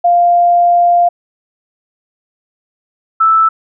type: tone pair in turn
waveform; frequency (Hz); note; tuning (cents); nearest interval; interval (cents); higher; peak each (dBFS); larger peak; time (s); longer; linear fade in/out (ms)
sine; 698 / 1317.6; F5 / E6; -1 / -1; major seventh; 1100; second; -6; neither; 0.04-1.09 / 3.2-3.49; first; 10
effects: none

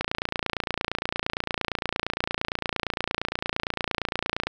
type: click train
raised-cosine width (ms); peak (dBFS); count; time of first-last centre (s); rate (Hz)
0.3; -9; 129; 0.01-4.47; 28.7
effects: none

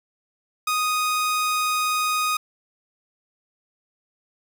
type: tone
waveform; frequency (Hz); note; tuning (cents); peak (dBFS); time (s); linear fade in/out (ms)
sawtooth; 1244.5; D#6; 0; -17; 0.67-2.37; 5
effects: none

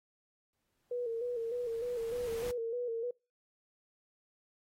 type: noise with exponential growth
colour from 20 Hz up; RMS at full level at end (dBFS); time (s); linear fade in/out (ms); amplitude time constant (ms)
pink; -45; 0.53-2.51; 2; 430
type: tone with vibrato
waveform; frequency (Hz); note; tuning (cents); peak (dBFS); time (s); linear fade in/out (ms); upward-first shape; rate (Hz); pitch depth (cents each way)
sine; 472.7; A#4; +24; -33; 0.91-3.11; 5; square; 3.3; 56
effects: noise-tail reverb RT60 0.3 s tail -26 dB re dry + AAC 48 kbps

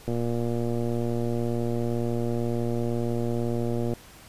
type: click train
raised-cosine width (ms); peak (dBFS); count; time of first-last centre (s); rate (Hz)
2; -16; 456; 0.08-3.936; 118
effects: pink hiss -49 dBFS RMS until 4.28 s + resampled to 32000 Hz

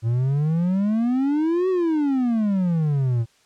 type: exponential two-way sweep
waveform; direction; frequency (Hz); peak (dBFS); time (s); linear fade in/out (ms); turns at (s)
triangle; up then down; 111.4 to 380 to 111.4; -16; 0.02-3.26; 50; 1.69
effects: white hiss -59 dBFS RMS until 3.45 s + low-pass 7000 Hz 12 dB/octave

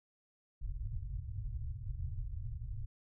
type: low-pass noise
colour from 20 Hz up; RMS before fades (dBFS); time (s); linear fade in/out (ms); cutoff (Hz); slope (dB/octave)
pink; -40; 0.61-2.86; 10; 130; 96
effects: none

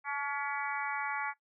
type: harmonic tone with a mistuned harmonic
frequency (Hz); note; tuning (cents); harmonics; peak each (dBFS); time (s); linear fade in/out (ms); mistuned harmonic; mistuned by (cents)
282.8; C#4; +35; 3 / 4 / 5 / 6 / 7 / 8; -38 / -39 / -40 / -41 / -41 / -42; 0.04-1.34; 50; 3; +23
effects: noise-tail reverb RT60 0.1 s tail -17 dB re dry

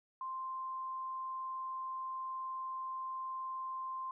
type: tone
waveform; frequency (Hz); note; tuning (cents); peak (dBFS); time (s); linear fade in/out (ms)
sine; 1046.5; C6; 0; -38; 0.21-4.11; 2
effects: none

